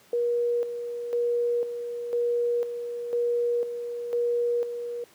sine tone with tremolo, 477.7 Hz, A#4, 42 cents sharp, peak -22 dBFS, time 0.13-5.04 s, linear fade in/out 2 ms, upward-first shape square, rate 1 Hz, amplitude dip 60%, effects pink hiss -56 dBFS RMS until 5.14 s + high-pass 200 Hz 12 dB/octave

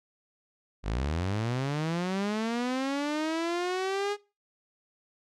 sawtooth linear sweep, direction up, 46.25 to 415.3 Hz, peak -24 dBFS, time 0.83-4.17 s, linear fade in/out 50 ms, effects noise-tail reverb RT60 0.3 s tail -22 dB re dry + low-pass 6000 Hz 12 dB/octave

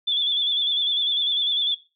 sine tone with vibrato, 3448 Hz, A7, 36 cents flat, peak -19 dBFS, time 0.07-1.75 s, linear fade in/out 10 ms, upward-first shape square, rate 10 Hz, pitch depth 42 cents each way, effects noise-tail reverb RT60 0.3 s tail -18 dB re dry

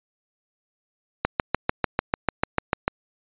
click train, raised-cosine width 0.5 ms, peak -4 dBFS, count 12, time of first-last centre 1.25-2.88 s, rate 6.75 Hz, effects resampled to 8000 Hz

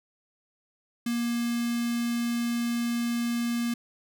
square tone with notch filter, 236.4 Hz, A#3, 24 cents sharp, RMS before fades -28 dBFS, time 1.06-3.74 s, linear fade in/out 5 ms, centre 780 Hz, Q 0.76, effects none

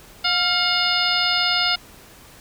harmonic tone with a mistuned harmonic, 718 Hz, F5, 48 cents sharp, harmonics 1 / 2 / 3 / 4 / 5 / 6 / 7, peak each -28 / -24 / -27 / -25 / -25 / -25 / -24 dBFS, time 0.24-1.76 s, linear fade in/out 10 ms, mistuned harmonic 2, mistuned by -55 cents, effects pink hiss -46 dBFS RMS until 2.4 s

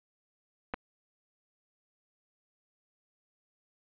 clicks, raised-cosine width 0.5 ms, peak -18 / -21 dBFS, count 2, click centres 0.738 / 0.742 s, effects resampled to 8000 Hz

